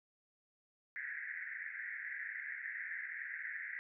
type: band-pass noise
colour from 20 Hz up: pink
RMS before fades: -44 dBFS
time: 0.96-3.79 s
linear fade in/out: 0 ms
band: 1600 to 2100 Hz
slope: 96 dB/octave
effects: none

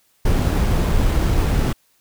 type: noise with sample-and-hold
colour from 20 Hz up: brown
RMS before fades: -17 dBFS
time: 0.25-1.73 s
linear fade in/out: 5 ms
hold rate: 11025 Hz
effects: white hiss -61 dBFS RMS until 2 s

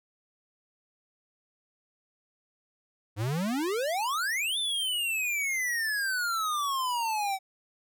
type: exponential two-way sweep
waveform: square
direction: up then down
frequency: 97.8 to 3596 to 755 Hz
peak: -28 dBFS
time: 3.16-7.39 s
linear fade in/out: 50 ms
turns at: 4.58 s
effects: none

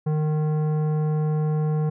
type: tone with tanh clipping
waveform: sine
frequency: 153.4 Hz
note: D#3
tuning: 24 cents flat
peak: -22 dBFS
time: 0.06-1.9 s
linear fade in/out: 10 ms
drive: 13 dB
effects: none

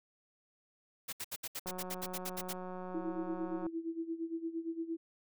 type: noise bursts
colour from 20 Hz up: white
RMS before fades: -40 dBFS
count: 13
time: 1.08-2.532 s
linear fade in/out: 10 ms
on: 48 ms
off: 69 ms
type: click train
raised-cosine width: 1 ms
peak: -31 dBFS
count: 368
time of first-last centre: 1.66-3.665 s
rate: 183 Hz
type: tone with tremolo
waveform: sine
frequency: 329.6 Hz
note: E4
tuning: in tune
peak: -33 dBFS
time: 2.94-4.97 s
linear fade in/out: 10 ms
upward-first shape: sine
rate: 8.7 Hz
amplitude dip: 80%
effects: none

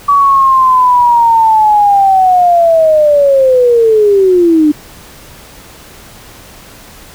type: linear sweep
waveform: sine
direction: down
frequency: 1143 to 293.7 Hz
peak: -4 dBFS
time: 0.08-4.72 s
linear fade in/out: 10 ms
effects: pink hiss -35 dBFS RMS until 7.14 s

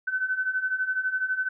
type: beating tone pair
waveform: sine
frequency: 1510 / 1522 Hz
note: F#6 / F#6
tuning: +35 / +48 cents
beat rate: 12 Hz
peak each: -30 / -26 dBFS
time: 0.07-1.49 s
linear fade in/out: 10 ms
effects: none

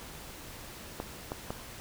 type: clicks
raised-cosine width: 1 ms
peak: -20 dBFS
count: 3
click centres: 1.001 / 1.319 / 1.505 s
effects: pink hiss -46 dBFS RMS until 1.8 s

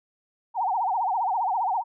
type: tone with vibrato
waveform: sine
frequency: 835 Hz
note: G#5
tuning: 9 cents sharp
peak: -22 dBFS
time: 0.54-1.84 s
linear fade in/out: 50 ms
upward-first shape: sine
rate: 15 Hz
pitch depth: 230 cents each way
effects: none

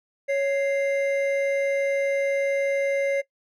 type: tone pair together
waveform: triangle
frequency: 554.4 / 2093 Hz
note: C#5 / C7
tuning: 0 / 0 cents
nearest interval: octave + major seventh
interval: 2300 cents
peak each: -19 / -29 dBFS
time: 0.28-3.22 s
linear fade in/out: 20 ms
effects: noise-tail reverb RT60 0.1 s tail -19 dB re dry

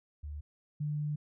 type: tone pair in turn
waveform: sine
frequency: 73.9 / 148.96 Hz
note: D2 / D3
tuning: +11 / +25 cents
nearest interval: octave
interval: 1214 cents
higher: second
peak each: -38 / -31 dBFS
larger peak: second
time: 0.23-0.41 / 0.8-1.16 s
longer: second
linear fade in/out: 10 ms
effects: none

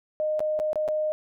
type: tone with dropouts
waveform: sine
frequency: 615 Hz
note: D#5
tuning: 20 cents flat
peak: -23 dBFS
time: 0.2-1.12 s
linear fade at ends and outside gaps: 0 ms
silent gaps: 0.394-0.404 / 0.591-0.599 / 0.731-0.757 / 0.879-0.886 s
effects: none

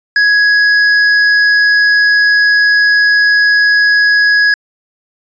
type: tone with hard clipping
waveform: triangle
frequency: 1669 Hz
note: G#6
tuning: 8 cents sharp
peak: -8 dBFS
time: 0.16-4.54 s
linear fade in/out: 2 ms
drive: 13 dB
effects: resampled to 16000 Hz

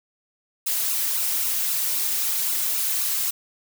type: noise with flanger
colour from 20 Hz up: blue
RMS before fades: -24 dBFS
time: 0.66-3.31 s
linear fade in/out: 10 ms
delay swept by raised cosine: 0.74 to 3.34 ms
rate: 3.8 Hz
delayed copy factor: +0.6
effects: none

